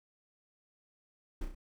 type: noise with echo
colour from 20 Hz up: brown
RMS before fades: -35 dBFS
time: 1.41-1.45 s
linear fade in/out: 5 ms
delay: 33 ms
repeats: 3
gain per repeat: -5 dB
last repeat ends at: 1.549 s
effects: none